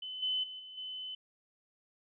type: tone with level steps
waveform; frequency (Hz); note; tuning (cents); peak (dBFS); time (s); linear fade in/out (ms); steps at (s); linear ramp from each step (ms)
sine; 3029; F#7; +40; -39 / -30 / -42 / -46 / -39; 0.02-1.15; 5; 0.22 / 0.43 / 0.59 / 0.77; 10
effects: none